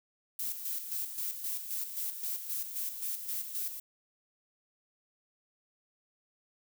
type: noise with tremolo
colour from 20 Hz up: violet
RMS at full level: -35 dBFS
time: 0.39-3.8 s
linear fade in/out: 5 ms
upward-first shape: square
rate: 3.8 Hz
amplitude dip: 55%
effects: none